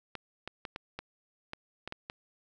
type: clicks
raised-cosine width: 0.3 ms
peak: -22 dBFS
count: 9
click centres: 0.153 / 0.476 / 0.652 / 0.761 / 0.99 / 1.534 / 1.876 / 1.924 / 2.099 s
effects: none